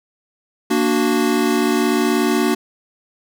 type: chord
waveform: square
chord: Bb augmented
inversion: none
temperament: equal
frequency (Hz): 233.1 / 293.7 / 370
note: Bb3 / D4 / F#4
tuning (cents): 0 / 0 / 0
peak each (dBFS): -20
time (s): 0.7-2.55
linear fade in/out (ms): 10
effects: none